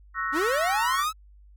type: chord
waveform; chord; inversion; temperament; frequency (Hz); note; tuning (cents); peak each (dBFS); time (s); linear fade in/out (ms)
sine; F# dominant seventh; second; equal; 1108.7 / 1318.5 / 1480 / 1864.7; C#6 / E6 / F#6 / A#6; 0 / 0 / 0 / 0; -33 / -30 / -33 / -31; 0.14-1.05; 50
type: linear sweep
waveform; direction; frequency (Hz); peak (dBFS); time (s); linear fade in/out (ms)
45% pulse; up; 263.4 to 1316; -24; 0.32-1.13; 50
effects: added 50 Hz sine -49 dBFS peak until 1.56 s